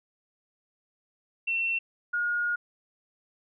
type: tone pair in turn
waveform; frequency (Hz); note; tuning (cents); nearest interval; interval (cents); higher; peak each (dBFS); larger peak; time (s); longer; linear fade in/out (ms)
sine; 2705 / 1432.9; E7 / F6; +44 / +44; major seventh; 1100; first; -25; neither; 1.47-1.79 / 2.13-2.56; second; 10
effects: none